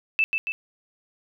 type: tone with echo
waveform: sine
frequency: 2637 Hz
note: E7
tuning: in tune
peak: -17 dBFS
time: 0.19-0.24 s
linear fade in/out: 0 ms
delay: 140 ms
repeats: 2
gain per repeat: -4 dB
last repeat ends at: 0.52 s
effects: none